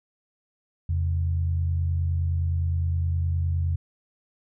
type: tone pair together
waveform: sine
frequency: 85 / 134.67 Hz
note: F2 / C#3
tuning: -46 / -50 cents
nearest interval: minor sixth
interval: 796 cents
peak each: -22 / -32 dBFS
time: 0.89-3.76 s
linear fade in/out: 5 ms
effects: none